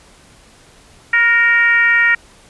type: tone with frequency modulation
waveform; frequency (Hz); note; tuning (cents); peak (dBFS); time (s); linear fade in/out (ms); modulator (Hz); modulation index
sine; 1864; A#6; -1; -9; 1.13-2.15; 5; 451; 0.86
effects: pink hiss -46 dBFS RMS until 2.49 s + resampled to 24000 Hz